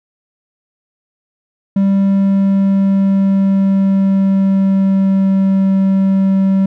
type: tone with pitch glide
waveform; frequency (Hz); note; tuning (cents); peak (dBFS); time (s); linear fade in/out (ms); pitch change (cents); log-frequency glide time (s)
triangle; 196 to 192.97; G3 to G3; 0 to -27; -7; 1.76-6.66; 5; -27; 2.07-5.48
effects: none